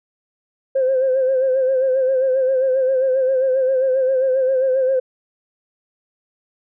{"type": "tone with vibrato", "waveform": "sine", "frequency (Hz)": 523.3, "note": "C5", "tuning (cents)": 0, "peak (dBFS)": -13, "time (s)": [0.75, 5], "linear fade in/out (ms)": 10, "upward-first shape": "sine", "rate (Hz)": 7.5, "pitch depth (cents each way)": 50, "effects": ["tanh soft clip ceiling -10 dBFS"]}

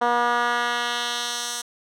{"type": "tone with band-pass filter sweep", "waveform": "10% pulse", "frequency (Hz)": 240.1, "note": "B3", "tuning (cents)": -49, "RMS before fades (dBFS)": -24, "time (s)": [0.01, 1.62], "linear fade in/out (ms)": 10, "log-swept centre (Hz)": [830, 7200], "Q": 1.1, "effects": []}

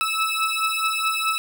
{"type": "beating tone pair", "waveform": "20% pulse", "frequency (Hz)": [1303, 1307.7], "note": ["E6", "E6"], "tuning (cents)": [-20, -14], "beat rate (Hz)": 4.7, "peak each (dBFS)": -19, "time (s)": [0.01, 1.38], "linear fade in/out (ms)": 0, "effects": []}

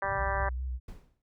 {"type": "harmonic tone", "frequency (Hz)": 196, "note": "G3", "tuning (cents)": 0, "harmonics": [2, 3, 4, 5, 6, 7, 8, 9, 10], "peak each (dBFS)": [-44, -35, -36, -35, -36, -46, -36, -39, -43], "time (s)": [0.02, 0.49], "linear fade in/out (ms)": 2}
{"type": "low-pass noise", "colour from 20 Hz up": "white", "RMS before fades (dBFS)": -41, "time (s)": [0.04, 0.49], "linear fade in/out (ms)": 2, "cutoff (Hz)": 130, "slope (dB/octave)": 24}
{"type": "tone with vibrato", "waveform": "sine", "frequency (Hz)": 63.3, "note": "B1", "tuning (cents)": 43, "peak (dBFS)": -31, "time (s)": [0.17, 0.8], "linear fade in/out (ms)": 50, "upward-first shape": "square", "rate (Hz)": 4.8, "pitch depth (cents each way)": 32}
{"type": "noise with exponential decay", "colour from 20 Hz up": "brown", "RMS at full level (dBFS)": -40, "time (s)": [0.88, 1.22], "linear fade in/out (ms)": 5, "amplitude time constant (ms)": 73}
{"effects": []}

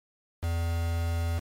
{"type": "tone with quantisation", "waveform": "triangle", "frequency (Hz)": 84.1, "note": "E2", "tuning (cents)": 35, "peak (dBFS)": -24, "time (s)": [0.42, 1.4], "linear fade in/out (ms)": 20, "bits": 6, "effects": ["MP3 64 kbps"]}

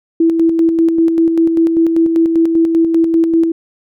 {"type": "tone with tremolo", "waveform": "sine", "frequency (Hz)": 329.6, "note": "E4", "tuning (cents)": 0, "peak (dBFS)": -7, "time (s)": [0.2, 3.52], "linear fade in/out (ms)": 5, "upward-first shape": "square", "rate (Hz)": 5.1, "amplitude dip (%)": 40, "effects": []}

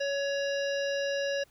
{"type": "harmonic tone with a mistuned harmonic", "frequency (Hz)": 560, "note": "C#5", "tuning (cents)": 18, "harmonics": [1, 3, 5, 7, 9, 10], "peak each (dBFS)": [-29, -36, -39, -45, -44, -46], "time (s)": [0, 1.44], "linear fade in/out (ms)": 10, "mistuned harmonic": 10, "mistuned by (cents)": 29, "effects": ["pink hiss -64 dBFS RMS until 1.5 s"]}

